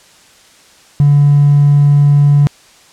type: tone with hard clipping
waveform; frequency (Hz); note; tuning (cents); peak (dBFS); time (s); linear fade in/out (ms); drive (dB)
triangle; 144; D3; -34; -5; 1-2.47; 0; 3
effects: white hiss -44 dBFS RMS until 2.92 s + low-pass 8000 Hz 12 dB/octave